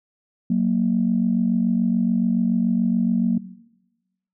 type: tone pair together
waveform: sine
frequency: 186.08 / 233.1 Hz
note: F#3 / A#3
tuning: +10 / 0 cents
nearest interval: major third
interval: 390 cents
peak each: -19 dBFS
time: 0.5-3.38 s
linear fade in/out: 5 ms
effects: noise-tail reverb RT60 1.0 s tail -18 dB re dry + tanh soft clip ceiling -9 dBFS